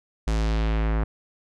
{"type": "tone with low-pass filter sweep", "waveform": "square", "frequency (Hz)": 54.4, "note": "A1", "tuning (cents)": -19, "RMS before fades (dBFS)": -23, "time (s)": [0.27, 1.04], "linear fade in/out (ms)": 5, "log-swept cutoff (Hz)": [7800, 1500], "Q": 1.2, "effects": []}